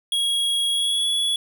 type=tone with pitch glide; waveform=square; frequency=3310 to 3383 Hz; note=G#7 to G#7; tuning=-6 to +31 cents; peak=-20 dBFS; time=0.12-1.36 s; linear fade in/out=2 ms; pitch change=+37 cents; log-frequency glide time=0.7-1.07 s; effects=none

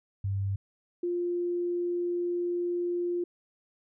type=tone pair in turn; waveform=sine; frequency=98.3 / 350.3 Hz; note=G2 / F4; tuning=+5 / +5 cents; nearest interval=octave + minor seventh; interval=2200 cents; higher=second; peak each=-27 dBFS; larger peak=neither; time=0.24-0.56 / 1.03-3.24 s; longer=second; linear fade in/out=5 ms; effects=none

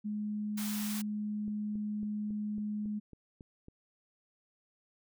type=tone; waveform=sine; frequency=210 Hz; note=G#3; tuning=19 cents sharp; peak=-33 dBFS; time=0.04-3 s; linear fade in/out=20 ms
type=high-pass noise; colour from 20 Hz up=white; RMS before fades=-41 dBFS; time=0.57-1.02 s; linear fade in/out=10 ms; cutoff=660 Hz; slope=96 dB/octave
type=click train; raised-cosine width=3 ms; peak=-37 dBFS; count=9; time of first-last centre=1.48-3.684 s; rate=3.63 Hz
effects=none

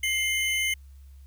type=tone pair together; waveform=square; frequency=2109 / 3012 Hz; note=C7 / F#7; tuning=+13 / +30 cents; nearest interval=tritone; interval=617 cents; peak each=-26 / -30 dBFS; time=0.03-0.74 s; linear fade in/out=5 ms; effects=added 68 Hz sine -45 dBFS peak until 1.26 s + white hiss -67 dBFS RMS until 1.26 s

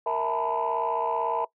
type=tone cluster; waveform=sine; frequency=465.8 / 654 / 863 / 921 / 997 Hz; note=A#4 / E5 / A5 / A#5 / B5; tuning=-1 / -14 / -34 / -21 / +16 cents; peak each=-30 dBFS; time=0.06-1.45 s; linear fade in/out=5 ms; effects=noise-tail reverb RT60 0.1 s tail -19 dB re dry + tanh soft clip ceiling -17 dBFS

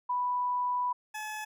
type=tone pair in turn; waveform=sine / 20% pulse; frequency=987.8 / 856.5 Hz; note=B5 / A5; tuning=0 / -47 cents; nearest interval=major second; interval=247 cents; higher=first; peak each=-27 / -31 dBFS; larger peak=first; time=0.09-0.93 / 1.14-1.45 s; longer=first; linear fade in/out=10 ms; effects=none

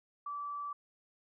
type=tone; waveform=sine; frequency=1158 Hz; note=D6; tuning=25 cents flat; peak=-37 dBFS; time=0.26-0.73 s; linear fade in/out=5 ms; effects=none

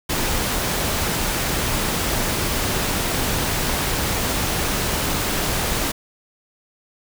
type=noise; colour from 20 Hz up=pink; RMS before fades=-22 dBFS; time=0.09-5.92 s; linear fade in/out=10 ms; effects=none

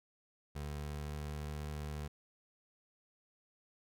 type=tone with pitch glide; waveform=25% pulse; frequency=73.42 to 74.57 Hz; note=D2 to D2; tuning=0 to +27 cents; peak=-36 dBFS; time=0.55-2.08 s; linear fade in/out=10 ms; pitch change=+27 cents; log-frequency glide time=0.69-1.35 s; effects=none

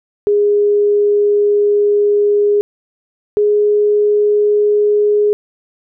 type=tone pair in turn; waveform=sine; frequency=411.9 / 416.4 Hz; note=G#4 / G#4; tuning=-14 / +5 cents; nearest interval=unison; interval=19 cents; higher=second; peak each=-9 dBFS; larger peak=neither; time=0.27-2.61 / 3.37-5.33 s; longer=first; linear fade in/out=0 ms; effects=none

